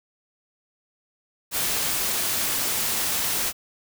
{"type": "noise", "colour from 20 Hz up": "white", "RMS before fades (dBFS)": -25, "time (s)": [1.51, 3.53], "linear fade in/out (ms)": 50, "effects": []}